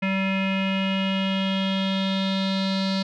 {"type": "tone with low-pass filter sweep", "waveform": "square", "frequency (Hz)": 192.4, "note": "G3", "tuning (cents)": -32, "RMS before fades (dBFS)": -24, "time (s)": [0.02, 3.03], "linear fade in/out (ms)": 10, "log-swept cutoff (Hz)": [2400, 4300], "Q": 5.7, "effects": []}